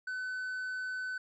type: tone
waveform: triangle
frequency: 1510 Hz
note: F#6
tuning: 35 cents sharp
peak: -33 dBFS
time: 0.07-1.18 s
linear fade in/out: 5 ms
effects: resampled to 22050 Hz